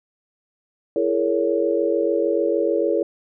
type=chord; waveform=sine; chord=A# half-diminished seventh; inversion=second; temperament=just; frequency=335.6 / 419.5 / 466.2 / 559.4 Hz; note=E4 / G#4 / A#4 / C#5; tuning=+31 / +17 / 0 / +16 cents; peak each=-23 dBFS; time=0.96-3.03 s; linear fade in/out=2 ms; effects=none